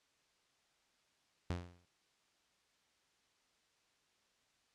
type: tone with exponential decay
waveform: sawtooth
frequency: 87.9 Hz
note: F2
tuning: 12 cents sharp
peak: -30 dBFS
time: 1.5-1.85 s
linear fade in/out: 0 ms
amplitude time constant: 74 ms
effects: white hiss -75 dBFS RMS until 4.74 s + low-pass 6000 Hz 12 dB/octave